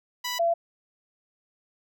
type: tone pair in turn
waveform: 10% pulse / sine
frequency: 987 / 677.3 Hz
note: B5 / E5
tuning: -1 / +47 cents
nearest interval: perfect fifth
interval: 652 cents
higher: first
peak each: -20 dBFS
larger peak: neither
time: 0.24-0.39 / 0.39-0.54 s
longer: neither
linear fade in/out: 10 ms
effects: none